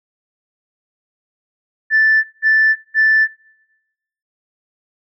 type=tone bursts; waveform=sine; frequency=1760 Hz; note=A6; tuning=in tune; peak=-8 dBFS; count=3; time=1.9-3.28 s; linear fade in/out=50 ms; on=340 ms; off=180 ms; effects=noise-tail reverb RT60 1.0 s tail -24 dB re dry + tanh soft clip ceiling -5 dBFS